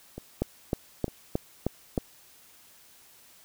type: two click trains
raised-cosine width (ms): 2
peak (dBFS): -24 / -12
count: 3 / 6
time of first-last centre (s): 0.18-1.982 / 0.42-1.978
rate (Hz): 1.11 / 3.21
effects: white hiss -56 dBFS RMS until 3.44 s